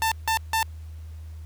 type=tone bursts; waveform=sawtooth; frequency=892 Hz; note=A5; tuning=23 cents sharp; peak=-17 dBFS; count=3; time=0.02-0.628 s; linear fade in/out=0 ms; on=96 ms; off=160 ms; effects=added 79 Hz sine -36 dBFS peak until 1.45 s + pink hiss -59 dBFS RMS until 1.45 s